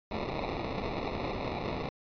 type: noise with sample-and-hold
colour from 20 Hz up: white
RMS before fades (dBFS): -35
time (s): 0.11-1.89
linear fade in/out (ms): 2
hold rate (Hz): 1575
effects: resampled to 11025 Hz